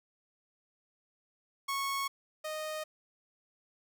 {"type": "tone pair in turn", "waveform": "sawtooth", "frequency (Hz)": [1102, 619.5], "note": ["C#6", "D#5"], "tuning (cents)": [-11, -8], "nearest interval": "minor seventh", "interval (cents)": 997, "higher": "first", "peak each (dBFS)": [-28, -32], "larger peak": "first", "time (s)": [[1.68, 2.08], [2.44, 2.84]], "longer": "neither", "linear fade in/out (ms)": 10, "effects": []}